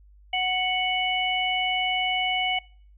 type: harmonic tone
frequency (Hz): 740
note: F#5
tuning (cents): 0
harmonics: 1 / 3 / 4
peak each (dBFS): -27 / -27 / -27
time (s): 0.33-2.59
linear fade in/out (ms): 5
effects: noise-tail reverb RT60 0.5 s tail -25 dB re dry + added 50 Hz sine -50 dBFS peak until 2.97 s